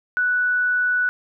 sine tone, 1480 Hz, F#6, in tune, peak -17 dBFS, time 0.17-1.09 s, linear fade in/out 0 ms, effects none

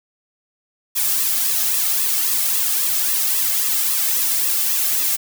blue noise with flanger, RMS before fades -19 dBFS, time 0.95-5.17 s, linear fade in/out 20 ms, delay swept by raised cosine 1.3 to 2.12 ms, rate 3.7 Hz, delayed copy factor -0.9, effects none

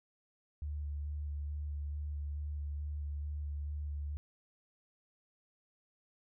sine tone with vibrato, 73.42 Hz, D2, in tune, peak -36 dBFS, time 0.62-4.17 s, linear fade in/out 0 ms, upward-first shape square, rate 2.3 Hz, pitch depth 14 cents each way, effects none

